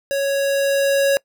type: tone with level ramp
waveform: square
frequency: 554.4 Hz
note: C#5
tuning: in tune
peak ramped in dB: -19 to -14 dBFS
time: 0.11-1.17 s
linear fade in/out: 0 ms
effects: noise-tail reverb RT60 0.1 s tail -24 dB re dry